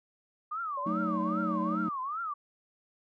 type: tone with vibrato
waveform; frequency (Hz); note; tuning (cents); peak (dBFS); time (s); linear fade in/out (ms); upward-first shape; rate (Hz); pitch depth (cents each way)
sine; 1187; D6; +18; -32; 0.51-2.34; 10; triangle; 2.5; 290
type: tone with tremolo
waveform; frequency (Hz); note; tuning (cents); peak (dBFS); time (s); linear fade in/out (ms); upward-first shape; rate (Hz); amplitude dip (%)
sine; 572; D5; -46; -38; 0.77-1.75; 5; sine; 17; 25
type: chord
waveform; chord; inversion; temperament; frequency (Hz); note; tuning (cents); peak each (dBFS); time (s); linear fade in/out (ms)
triangle; D# diminished; first; equal; 185 / 220 / 311.1; F#3 / A3 / D#4; 0 / 0 / 0; -32; 0.86-1.89; 5
effects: none